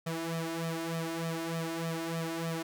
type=tone with flanger; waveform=sawtooth; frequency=164.81 Hz; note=E3; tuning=in tune; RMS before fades=-35 dBFS; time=0.06-2.63 s; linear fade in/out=10 ms; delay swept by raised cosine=1.6 to 2.9 ms; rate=3.3 Hz; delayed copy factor=+0.9; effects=none